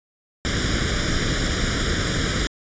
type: noise with comb filter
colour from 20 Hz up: pink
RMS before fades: -22 dBFS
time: 0.45-2.47 s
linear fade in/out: 0 ms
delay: 0.57 ms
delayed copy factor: +0.8
effects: resampled to 16000 Hz